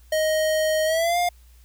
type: tone with pitch glide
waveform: square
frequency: 625 to 705.6 Hz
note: D#5 to F5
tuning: +8 to +18 cents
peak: -20 dBFS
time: 0.12-1.29 s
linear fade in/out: 5 ms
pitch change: +210 cents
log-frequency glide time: 0.85-1.18 s
effects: added 60 Hz sine -48 dBFS peak until 1.64 s + white hiss -60 dBFS RMS until 1.64 s

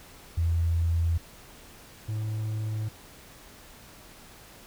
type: tone pair in turn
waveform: sine / triangle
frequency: 83.6 / 108.3 Hz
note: E2 / A2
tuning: +25 / -27 cents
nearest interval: major third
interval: 448 cents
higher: second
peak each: -22 / -26 dBFS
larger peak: first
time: 0.37-1.18 / 2.08-2.89 s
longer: neither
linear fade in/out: 10 ms
effects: pink hiss -50 dBFS RMS until 4.66 s

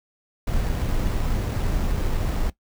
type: noise with sample-and-hold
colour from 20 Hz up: brown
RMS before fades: -23 dBFS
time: 0.47-2.5 s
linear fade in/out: 5 ms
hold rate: 6300 Hz
effects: noise-tail reverb RT60 0.1 s tail -18 dB re dry

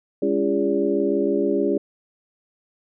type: tone cluster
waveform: sine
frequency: 203.6 / 281.7 / 340.5 / 407.1 / 575 Hz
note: G#3 / C#4 / F4 / G#4 / D5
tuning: -34 / +28 / -44 / -35 / -37 cents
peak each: -28 / -24 / -24 / -22 / -28 dBFS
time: 0.22-1.78 s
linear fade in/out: 5 ms
effects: none

